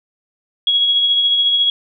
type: tone with tremolo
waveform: sine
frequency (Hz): 3324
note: G#7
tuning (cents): +1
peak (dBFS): -10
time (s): 0.67-1.7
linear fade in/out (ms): 2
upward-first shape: triangle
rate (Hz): 14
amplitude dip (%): 40
effects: none